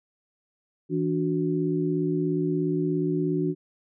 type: tone cluster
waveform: sine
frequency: 163.3 / 290.9 / 367.9 Hz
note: E3 / D4 / F#4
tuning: -16 / -16 / -10 cents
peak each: -27 dBFS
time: 0.89-3.55 s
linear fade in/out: 50 ms
effects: none